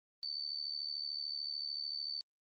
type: tone with amplitude modulation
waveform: sine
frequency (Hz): 4543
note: C#8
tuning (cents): +42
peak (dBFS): -34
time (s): 0.23-2.21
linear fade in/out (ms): 0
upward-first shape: sine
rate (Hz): 73.5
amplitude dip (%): 80
effects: Opus 32 kbps